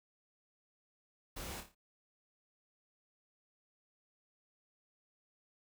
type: noise with echo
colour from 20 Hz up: pink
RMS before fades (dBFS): -45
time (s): 1.36-1.61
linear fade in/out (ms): 10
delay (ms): 28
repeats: 5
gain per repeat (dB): -6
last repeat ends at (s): 1.75
effects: none